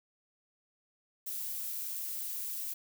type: noise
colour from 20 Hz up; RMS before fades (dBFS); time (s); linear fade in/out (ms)
violet; -38; 1.26-2.74; 10
effects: none